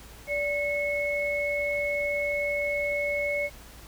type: tone pair together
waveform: sine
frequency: 581 / 2191 Hz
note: D5 / C#7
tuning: -19 / -21 cents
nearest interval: octave + major seventh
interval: 2298 cents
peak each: -28 dBFS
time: 0.27-3.5 s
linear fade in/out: 50 ms
effects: added 56 Hz sine -49 dBFS peak until 3.87 s + pink hiss -49 dBFS RMS until 3.87 s